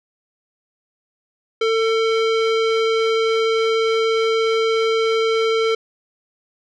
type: tone with low-pass filter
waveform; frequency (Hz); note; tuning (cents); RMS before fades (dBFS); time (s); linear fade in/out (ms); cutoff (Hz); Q
square; 448.3; A4; +32; -18; 1.61-5.75; 5; 3600; 1.4
effects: none

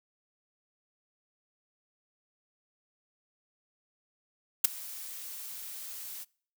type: noise with ADSR envelope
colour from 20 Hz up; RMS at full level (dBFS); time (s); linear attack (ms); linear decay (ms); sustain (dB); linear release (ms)
blue; -18; 4.64-6.25; 8; 11; -24; 27
effects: noise-tail reverb RT60 0.5 s tail -25 dB re dry

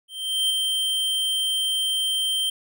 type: tone with ADSR envelope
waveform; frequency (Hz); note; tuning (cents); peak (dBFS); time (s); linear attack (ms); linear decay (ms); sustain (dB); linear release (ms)
square; 3136; G7; 0; -19; 0.08-2.5; 420; 4; -3; 6
effects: none

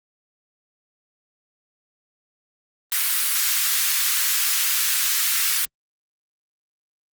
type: high-pass noise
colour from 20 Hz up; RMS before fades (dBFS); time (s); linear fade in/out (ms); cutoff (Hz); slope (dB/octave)
white; -21; 2.92-5.65; 0; 1300; 24
effects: Opus 32 kbps

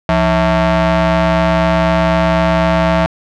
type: ring-modulated tone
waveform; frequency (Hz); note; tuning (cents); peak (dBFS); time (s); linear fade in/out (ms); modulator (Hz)
sawtooth; 240; B3; -49; -3; 0.09-3.06; 0; 412
effects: low-pass 3000 Hz 12 dB/octave

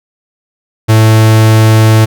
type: tone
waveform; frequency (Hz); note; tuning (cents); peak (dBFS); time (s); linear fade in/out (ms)
45% pulse; 110; A2; 0; -3; 0.88-2.06; 20
effects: none

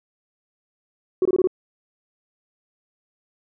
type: tone bursts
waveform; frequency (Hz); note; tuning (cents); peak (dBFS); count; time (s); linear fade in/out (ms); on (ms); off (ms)
sine; 370.5; F#4; +2; -14; 5; 1.22-1.473; 2; 33; 22
effects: tanh soft clip ceiling -12 dBFS

